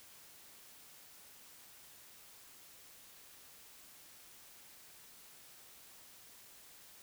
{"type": "silence", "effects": ["white hiss -58 dBFS RMS until 7.02 s"]}